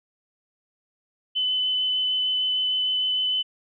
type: tone with vibrato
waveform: sine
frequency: 3020 Hz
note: F#7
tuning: 35 cents sharp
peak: -21 dBFS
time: 1.35-3.43 s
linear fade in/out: 20 ms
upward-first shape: sine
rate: 6.6 Hz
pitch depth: 8 cents each way
effects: none